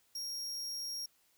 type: tone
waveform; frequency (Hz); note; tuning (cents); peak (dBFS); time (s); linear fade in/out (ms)
40% pulse; 5588; F8; 0; -37; 0.15-1.06; 5
effects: white hiss -71 dBFS RMS until 1.37 s

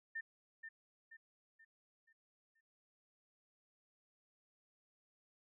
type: tone with echo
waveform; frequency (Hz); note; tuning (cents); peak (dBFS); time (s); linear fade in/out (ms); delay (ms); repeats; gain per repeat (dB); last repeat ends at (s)
sine; 1800; A6; +39; -40; 0.15-0.21; 10; 480; 5; -7; 2.61
effects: none

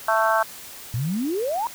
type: harmonic tone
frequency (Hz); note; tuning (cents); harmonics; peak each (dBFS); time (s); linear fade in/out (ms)
221.4; A3; +11; 3 / 4 / 5 / 6 / 7; -22 / -23 / -24 / -25 / -25; 0.08-0.43; 5
type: exponential sweep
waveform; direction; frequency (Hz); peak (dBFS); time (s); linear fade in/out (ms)
sine; up; 110 to 987.8; -22; 0.94-1.67; 0
effects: white hiss -40 dBFS RMS until 1.74 s

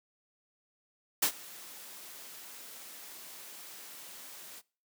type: noise with ADSR envelope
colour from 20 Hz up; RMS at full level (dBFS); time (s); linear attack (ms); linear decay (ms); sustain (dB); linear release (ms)
white; -25; 1.22-4.62; 9; 84; -23; 39
effects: noise-tail reverb RT60 0.4 s tail -24 dB re dry + high-pass 200 Hz 12 dB/octave

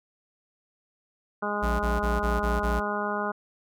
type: harmonic tone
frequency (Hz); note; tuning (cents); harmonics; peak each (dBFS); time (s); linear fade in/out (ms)
206.7; G#3; -8; 1 / 2 / 3 / 4 / 5 / 6 / 7; -34 / -34 / -34 / -34 / -34 / -34 / -34; 1.42-3.32; 10
type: tone bursts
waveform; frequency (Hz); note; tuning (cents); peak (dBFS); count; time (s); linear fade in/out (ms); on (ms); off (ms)
square; 59; A#1; +22; -26; 6; 1.62-2.805; 20; 180; 21
effects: none

